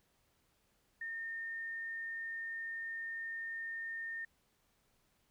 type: tone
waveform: sine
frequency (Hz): 1823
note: A#6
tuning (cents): -39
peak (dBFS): -39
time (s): 1.01-4.25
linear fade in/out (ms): 5
effects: pink hiss -75 dBFS RMS until 5.3 s